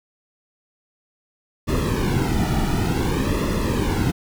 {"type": "noise with flanger", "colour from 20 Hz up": "brown", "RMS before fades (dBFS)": -21, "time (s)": [1.67, 4.12], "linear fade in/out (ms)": 20, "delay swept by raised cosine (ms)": [1.3, 1.9], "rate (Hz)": 0.55, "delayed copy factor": -0.8, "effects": []}